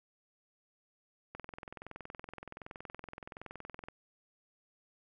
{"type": "click train", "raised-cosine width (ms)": 0.5, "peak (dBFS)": -29, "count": 55, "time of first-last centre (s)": [1.35, 3.885], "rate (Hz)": 21.3, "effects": []}